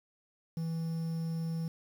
triangle tone with quantisation, 163.9 Hz, E3, 10 cents flat, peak -30 dBFS, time 0.57-1.68 s, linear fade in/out 2 ms, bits 9, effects none

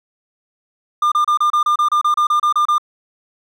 triangle tone bursts, 1202 Hz, D6, 40 cents sharp, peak -10 dBFS, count 14, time 1.02-2.782 s, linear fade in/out 5 ms, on 98 ms, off 30 ms, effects none

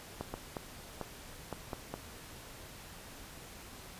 clicks, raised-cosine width 1 ms, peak -23 dBFS, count 7, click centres 0.21 / 0.34 / 0.568 / 1.013 / 1.527 / 1.732 / 1.94 s, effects pink hiss -50 dBFS RMS until 3.99 s + resampled to 32000 Hz

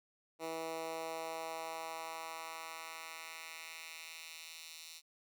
10% pulse tone with high-pass filter sweep, 162.5 Hz, E3, 24 cents flat, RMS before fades -45 dBFS, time 0.39-5.02 s, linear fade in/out 50 ms, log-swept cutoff 390 to 4000 Hz, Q 1.3, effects none

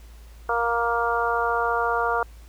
harmonic tone, 234.3 Hz, A#3, 9 cents sharp, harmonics 2 / 3 / 4 / 5 / 6, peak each -27 / -27 / -27 / -27 / -27 dBFS, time 0.49-2.23 s, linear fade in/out 2 ms, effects added 56 Hz sine -42 dBFS peak until 2.48 s + pink hiss -55 dBFS RMS until 2.48 s

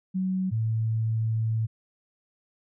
sine tone pair in turn, 187.3 / 111.61 Hz, F#3 / A2, +21 / +25 cents, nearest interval major sixth, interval 896 cents, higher first, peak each -24 / -23 dBFS, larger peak second, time 0.14-0.51 / 0.51-1.67 s, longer second, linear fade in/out 20 ms, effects none

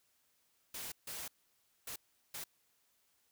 white noise bursts at uneven times, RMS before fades -44 dBFS, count 4, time 0.74-0.92 / 1.07-1.28 / 1.87-1.96 / 2.34-2.44 s, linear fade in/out 5 ms, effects white hiss -75 dBFS RMS until 3.31 s

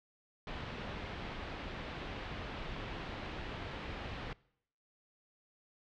pink low-pass noise, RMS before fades -43 dBFS, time 0.47-4.33 s, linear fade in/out 2 ms, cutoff 3600 Hz, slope 24 dB/octave, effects noise-tail reverb RT60 0.7 s tail -23 dB re dry

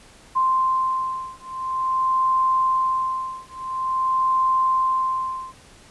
sine beating tone pair, 1044 / 1044.48 Hz, C6 / C6, -4 / -3 cents, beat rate 0.48 Hz, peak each -22 dBFS, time 0.35-5.53 s, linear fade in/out 20 ms, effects pink hiss -49 dBFS RMS until 5.9 s + resampled to 24000 Hz

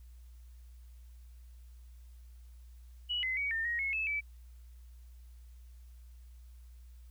sine tone with pitch steps, 2933 / 2046 / 2256 / 1810 / 1884 / 2182 / 2609 / 2306 Hz, F#7 / C7 / C#7 / A6 / A#6 / C#7 / E7 / D7, -16 / -39 / +30 / +48 / +18 / -28 / -18 / -32 cents, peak -31 dBFS, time 3.09-4.21 s, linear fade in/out 20 ms, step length 140 ms, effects added 60 Hz sine -50 dBFS peak until 7.1 s + white hiss -71 dBFS RMS until 7.1 s

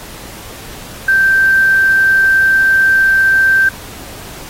sine tone with quantisation, 1565 Hz, G6, 3 cents flat, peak -7 dBFS, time 1.08-3.69 s, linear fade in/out 5 ms, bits 5, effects pink hiss -32 dBFS RMS until 4.49 s + AAC 48 kbps

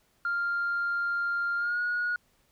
sine tone with pitch glide, 1396.9 to 1447.8 Hz, F6 to F#6, 0 to -38 cents, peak -25 dBFS, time 0.25-2.16 s, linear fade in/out 2 ms, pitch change +62 cents, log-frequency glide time 1.57-1.8 s, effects tanh soft clip ceiling -23 dBFS + pink hiss -68 dBFS RMS until 2.51 s

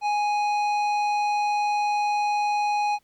sine tone with tanh clipping, 830.6 Hz, G#5, in tune, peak -23 dBFS, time 0.01-2.99 s, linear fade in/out 50 ms, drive 12 dB, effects pink hiss -67 dBFS RMS until 3.03 s

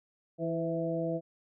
harmonic tone with a mistuned harmonic, 164.7 Hz, E3, 1 cent flat, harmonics 1 / 2 / 3 / 4, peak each -35 / -35 / -35 / -35 dBFS, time 0.38-1.21 s, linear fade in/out 50 ms, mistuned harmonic 3, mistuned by +33 cents, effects none

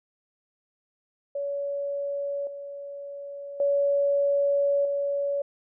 sine tone with level steps, 565 Hz, C#5, 33 cents sharp, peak -27 / -35 / -20 / -24 dBFS, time 1.35-5.42 s, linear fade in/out 5 ms, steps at 2.47 / 3.6 / 4.85 s, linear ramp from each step 2 ms, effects none

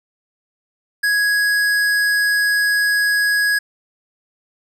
sine tone with tanh clipping, 1664 Hz, G#6, 3 cents sharp, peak -16 dBFS, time 1.03-3.59 s, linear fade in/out 10 ms, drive 17 dB, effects none

